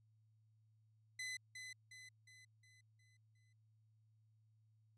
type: tone with echo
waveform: sawtooth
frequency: 2018 Hz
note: B6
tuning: 37 cents sharp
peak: -40 dBFS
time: 1.19-1.37 s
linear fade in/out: 5 ms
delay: 360 ms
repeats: 6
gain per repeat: -6 dB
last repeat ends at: 3.53 s
effects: added 109 Hz sine -70 dBFS peak until 4.97 s + resampled to 22050 Hz